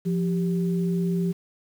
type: tone pair together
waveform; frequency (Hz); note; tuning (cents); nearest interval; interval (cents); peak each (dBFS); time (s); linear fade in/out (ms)
sine; 174.62 / 392; F3 / G4; 0 / 0; octave + major second; 1400; -22 / -30; 0.05-1.33; 20
effects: 8-bit